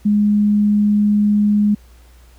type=tone; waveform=sine; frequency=207.7 Hz; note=G#3; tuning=in tune; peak=-11 dBFS; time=0.05-1.75 s; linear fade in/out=10 ms; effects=added 60 Hz sine -43 dBFS peak until 2.38 s + pink hiss -53 dBFS RMS until 2.38 s